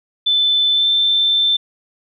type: tone with pitch glide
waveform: sine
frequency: 3520 to 3551 Hz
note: A7 to A7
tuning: 0 to +15 cents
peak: -12 dBFS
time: 0.26-1.57 s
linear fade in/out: 10 ms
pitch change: +15 cents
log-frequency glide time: 0.73-0.87 s
effects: none